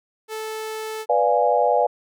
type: tone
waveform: sawtooth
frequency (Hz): 437.3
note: A4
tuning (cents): -11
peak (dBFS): -24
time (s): 0.28-1.06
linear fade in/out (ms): 50
type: chord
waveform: sine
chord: B diminished seventh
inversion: none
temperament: equal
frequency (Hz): 493.9 / 587.3 / 698.5 / 830.6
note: B4 / D5 / F5 / Ab5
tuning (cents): 0 / 0 / 0 / 0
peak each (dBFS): -21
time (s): 1.09-1.87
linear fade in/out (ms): 10
effects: none